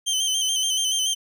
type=tone with vibrato; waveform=25% pulse; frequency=3101 Hz; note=G7; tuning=19 cents flat; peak=-17 dBFS; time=0.06-1.15 s; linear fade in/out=20 ms; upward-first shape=square; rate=7 Hz; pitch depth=37 cents each way; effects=none